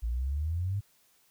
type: exponential sweep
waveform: sine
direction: up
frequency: 55 to 103.83 Hz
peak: -28 dBFS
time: 0.02-0.81 s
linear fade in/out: 20 ms
effects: white hiss -66 dBFS RMS until 1.3 s